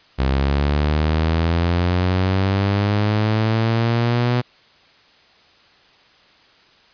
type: linear sweep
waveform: sawtooth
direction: up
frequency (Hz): 65.41 to 123.47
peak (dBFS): -12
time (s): 0.18-4.42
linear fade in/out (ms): 20
effects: white hiss -52 dBFS RMS until 6.93 s + resampled to 11025 Hz